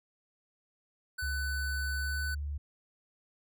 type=tone; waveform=square; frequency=1500 Hz; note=F#6; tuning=23 cents sharp; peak=-35 dBFS; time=1.18-2.35 s; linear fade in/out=10 ms
type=tone with pitch glide; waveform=sine; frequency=69.3 to 72.45 Hz; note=C#2 to D2; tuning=0 to -23 cents; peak=-33 dBFS; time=1.22-2.58 s; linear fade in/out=10 ms; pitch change=+77 cents; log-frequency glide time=1.99-2.24 s
effects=none